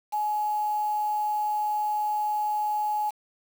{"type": "tone with quantisation", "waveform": "sine", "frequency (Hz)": 843, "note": "G#5", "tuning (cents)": 26, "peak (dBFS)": -24, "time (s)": [0.12, 3.11], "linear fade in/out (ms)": 20, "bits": 7, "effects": []}